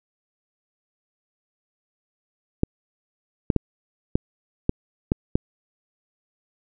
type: clicks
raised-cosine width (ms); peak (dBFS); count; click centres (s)
3; -5; 7; 2.634 / 3.502 / 3.563 / 4.155 / 4.694 / 5.119 / 5.355
effects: none